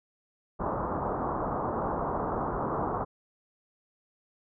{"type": "low-pass noise", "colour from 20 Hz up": "white", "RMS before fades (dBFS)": -31, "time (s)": [0.59, 3.05], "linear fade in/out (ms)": 20, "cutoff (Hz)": 1200, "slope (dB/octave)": 48, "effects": []}